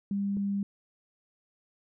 sine tone pair in turn, 199.7 / 199.7 Hz, G3 / G3, +32 / +32 cents, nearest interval unison, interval 0 cents, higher neither, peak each -27 dBFS, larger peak neither, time 0.11-0.37 / 0.37-0.63 s, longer neither, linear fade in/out 2 ms, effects none

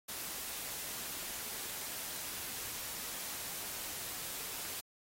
white noise, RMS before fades -42 dBFS, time 0.08-4.81 s, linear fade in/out 10 ms, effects AAC 48 kbps

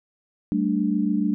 sine chord, G suspended second, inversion none, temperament equal with one note detuned, 192.96 / 220 / 293.7 Hz, G3 / A3 / D4, -27 / 0 / 0 cents, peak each -24 dBFS, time 0.52-1.34 s, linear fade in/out 0 ms, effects none

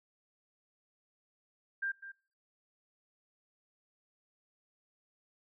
sine tone with echo, 1590 Hz, G6, 24 cents sharp, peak -32 dBFS, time 1.82-1.92 s, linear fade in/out 10 ms, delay 200 ms, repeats 1, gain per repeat -12 dB, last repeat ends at 2.12 s, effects noise-tail reverb RT60 0.4 s tail -22 dB re dry

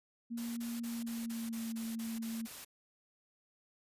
sine tone with pitch glide, 234 to 226.7 Hz, A#3 to A#3, +7 to -48 cents, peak -37 dBFS, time 0.3-2.47 s, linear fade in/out 20 ms, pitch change -55 cents, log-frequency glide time 0.79-1.71 s
white noise bursts, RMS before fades -48 dBFS, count 10, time 0.37-2.649 s, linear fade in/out 10 ms, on 200 ms, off 31 ms
effects resampled to 32000 Hz

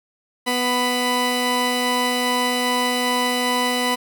15% pulse tone pair together, 247.7 / 993.3 Hz, B3 / B5, +5 / +10 cents, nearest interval 2 octaves, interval 2405 cents, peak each -15 dBFS, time 0.46-3.96 s, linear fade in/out 20 ms, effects none

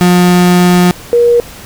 35% pulse / sine tone pair in turn, 178.3 / 476 Hz, F3 / A#4, +36 / +36 cents, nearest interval octave + perfect fourth, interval 1700 cents, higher second, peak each -3 / -4 dBFS, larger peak first, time 0.01-0.91 / 1.13-1.4 s, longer first, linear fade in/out 0 ms, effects pink hiss -31 dBFS RMS until 1.65 s

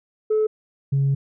sine tone pair in turn, 431.7 / 138.03 Hz, A4 / C#3, -33 / -7 cents, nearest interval octave + minor sixth, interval 1974 cents, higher first, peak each -15 dBFS, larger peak neither, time 0.3-0.47 / 0.92-1.15 s, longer second, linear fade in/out 10 ms, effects tanh soft clip ceiling -14 dBFS

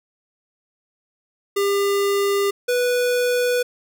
square tone pair in turn, 400.4 / 491.8 Hz, G4 / B4, +37 / -7 cents, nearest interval major third, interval 356 cents, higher second, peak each -18 dBFS, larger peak neither, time 1.56-2.51 / 2.68-3.63 s, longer neither, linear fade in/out 10 ms, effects none

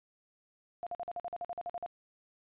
sine tone bursts, 698.5 Hz, F5, in tune, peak -35 dBFS, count 13, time 0.83-1.862 s, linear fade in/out 0 ms, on 36 ms, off 47 ms, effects resampled to 8000 Hz

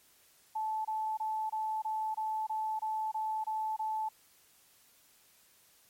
sine tone bursts, 871 Hz, A5, 18 cents flat, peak -31 dBFS, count 11, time 0.55-4.09 s, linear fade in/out 10 ms, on 300 ms, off 24 ms, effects white hiss -64 dBFS RMS until 5.89 s + MP3 64 kbps

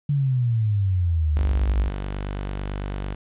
sine exponential sweep, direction down, 146.83 to 55.3 Hz, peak -18 dBFS, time 0.09-1.89 s, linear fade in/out 5 ms
sawtooth tone, 49 Hz, G1, in tune, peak -23 dBFS, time 1.36-3.15 s, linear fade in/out 10 ms
effects resampled to 8000 Hz + 9-bit

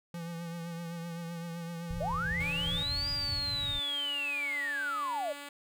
square tone with vibrato, 169 Hz, E3, 43 cents sharp, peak -38 dBFS, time 0.14-2.83 s, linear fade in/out 2 ms, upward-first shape triangle, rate 7.8 Hz, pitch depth 43 cents each way
white low-pass noise, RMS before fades -40 dBFS, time 1.9-3.8 s, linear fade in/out 5 ms, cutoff 120 Hz, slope 24 dB/octave
sine linear two-way sweep, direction up then down, 535 to 4883 to 558 Hz, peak -31 dBFS, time 2-5.33 s, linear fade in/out 10 ms, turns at 3.1 s
5% pulse tone, 286.2 Hz, D4, 45 cents flat, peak -31 dBFS, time 2.4-5.49 s, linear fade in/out 5 ms
effects none

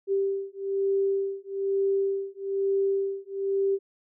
sine beating tone pair, 391.7 / 392.8 Hz, G4 / G4, -1 / +4 cents, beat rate 1.1 Hz, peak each -27 / -27 dBFS, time 0.07-3.79 s, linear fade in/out 50 ms, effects none

